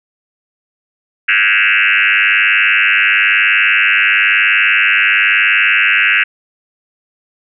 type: tone with frequency modulation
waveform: sine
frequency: 2123 Hz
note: C7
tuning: 25 cents sharp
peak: -8 dBFS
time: 1.28-6.24 s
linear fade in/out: 10 ms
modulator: 101 Hz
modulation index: 6.5
effects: none